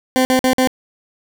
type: tone bursts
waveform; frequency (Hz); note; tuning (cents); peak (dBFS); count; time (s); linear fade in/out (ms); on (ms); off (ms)
20% pulse; 257.8; C4; -26; -7; 4; 0.16-0.673; 0; 90; 51
effects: none